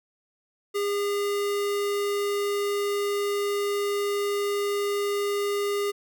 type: tone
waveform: square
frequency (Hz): 406.2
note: G#4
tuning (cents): -38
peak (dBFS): -25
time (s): 0.74-5.92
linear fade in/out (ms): 20
effects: none